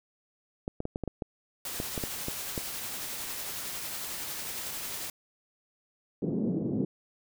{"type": "clicks", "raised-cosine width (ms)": 2, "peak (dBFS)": -19, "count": 12, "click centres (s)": [0.679, 0.804, 0.854, 0.959, 1.037, 1.077, 1.222, 1.801, 1.978, 2.038, 2.284, 2.578]}
{"type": "noise with tremolo", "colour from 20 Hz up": "white", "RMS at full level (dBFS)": -36, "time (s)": [1.65, 5.1], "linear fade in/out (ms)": 2, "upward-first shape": "triangle", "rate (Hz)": 11, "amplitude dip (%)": 25}
{"type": "band-pass noise", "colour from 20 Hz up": "pink", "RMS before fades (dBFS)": -30, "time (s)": [6.22, 6.85], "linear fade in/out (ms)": 5, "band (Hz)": [160, 370], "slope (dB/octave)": 24}
{"effects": []}